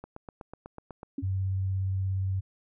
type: click train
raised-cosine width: 1 ms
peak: -27 dBFS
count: 9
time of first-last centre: 0.04-1.031 s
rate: 8.07 Hz
type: tone with exponential decay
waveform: sine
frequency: 275.2 Hz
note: C#4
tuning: 12 cents flat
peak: -27 dBFS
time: 1.18-1.28 s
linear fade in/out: 5 ms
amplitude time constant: 20 ms
type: tone with vibrato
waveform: sine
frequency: 95.4 Hz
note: G2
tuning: 47 cents flat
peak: -26 dBFS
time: 1.22-2.41 s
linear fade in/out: 20 ms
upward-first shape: square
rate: 17 Hz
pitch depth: 9 cents each way
effects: none